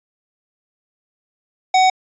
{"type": "tone", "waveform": "square", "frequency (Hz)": 750, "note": "F#5", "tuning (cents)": 23, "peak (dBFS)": -11, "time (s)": [1.74, 1.9], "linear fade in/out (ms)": 5, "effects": ["resampled to 16000 Hz"]}